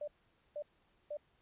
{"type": "tone bursts", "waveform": "sine", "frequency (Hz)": 592, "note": "D5", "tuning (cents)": 14, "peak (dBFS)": -38, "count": 3, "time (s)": [0.01, 1.171], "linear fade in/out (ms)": 5, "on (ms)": 67, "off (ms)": 480, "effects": ["pink hiss -73 dBFS RMS until 1.41 s", "resampled to 8000 Hz"]}